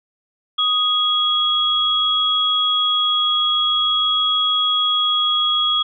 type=tone pair together; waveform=sine; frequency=1244.5 / 3322 Hz; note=D#6 / G#7; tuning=0 / 0 cents; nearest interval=octave + perfect fourth; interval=1700 cents; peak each=-21 / -16 dBFS; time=0.58-5.83 s; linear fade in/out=10 ms; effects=none